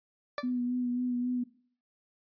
20% pulse tone with exponential decay, 583 Hz, D5, 13 cents flat, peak -23 dBFS, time 0.38-0.47 s, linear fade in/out 1 ms, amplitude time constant 19 ms
sine tone with vibrato, 246.9 Hz, B3, in tune, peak -28 dBFS, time 0.43-1.44 s, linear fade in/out 10 ms, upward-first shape sine, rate 3.7 Hz, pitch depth 23 cents each way
effects noise-tail reverb RT60 0.5 s tail -18 dB re dry + resampled to 11025 Hz

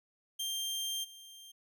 sawtooth tone with level steps, 3176 Hz, G7, 22 cents sharp, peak -31 / -47 dBFS, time 0.39-1.52 s, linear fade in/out 10 ms, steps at 1.03 s, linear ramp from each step 20 ms, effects none

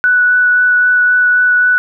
sine tone with vibrato, 1480 Hz, F#6, in tune, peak -7 dBFS, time 0.04-1.78 s, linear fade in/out 0 ms, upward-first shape sine, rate 3.8 Hz, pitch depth 9 cents each way, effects none

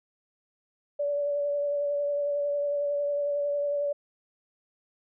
sine tone with vibrato, 576 Hz, D5, 34 cents flat, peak -25 dBFS, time 0.99-3.93 s, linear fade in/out 10 ms, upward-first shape sine, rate 11 Hz, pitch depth 17 cents each way, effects none

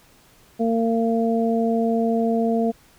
harmonic tone, 228.4 Hz, A#3, 35 cents flat, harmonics 1 / 2 / 3, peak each -20 / -23 / -25 dBFS, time 0.59-2.72 s, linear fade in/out 20 ms, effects pink hiss -54 dBFS RMS until 2.98 s

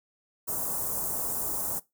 white band-stop noise, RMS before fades -31 dBFS, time 0.47-1.8 s, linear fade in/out 20 ms, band 1100 to 7700 Hz, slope 24 dB/octave, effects noise-tail reverb RT60 0.2 s tail -20 dB re dry

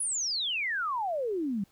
sine exponential sweep, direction down, 10548 to 186.5 Hz, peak -28 dBFS, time 0-1.64 s, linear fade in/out 5 ms, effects pink hiss -65 dBFS RMS until 1.71 s

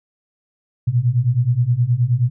sine beating tone pair, 116.54 / 126.04 Hz, A#2 / B2, 0 / +36 cents, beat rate 9.5 Hz, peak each -18 / -16 dBFS, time 0.87-2.3 s, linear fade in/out 10 ms, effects none

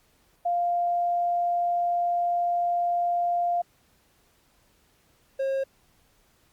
sine / triangle tone pair in turn, 698.5 / 538.9 Hz, F5 / C#5, 0 / -49 cents, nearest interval major third, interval 449 cents, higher first, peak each -22 dBFS, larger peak neither, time 0.45-3.62 / 5.39-5.64 s, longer first, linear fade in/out 10 ms, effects pink hiss -64 dBFS RMS until 6.52 s + Opus 48 kbps

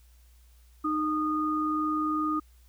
sine tone pair together, 307.5 / 1230 Hz, D#4 / D#6, -20 / -20 cents, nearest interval 2 octaves, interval 2400 cents, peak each -28 dBFS, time 0.84-2.4 s, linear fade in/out 10 ms, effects added 60 Hz sine -54 dBFS peak until 2.68 s + white hiss -66 dBFS RMS until 2.68 s

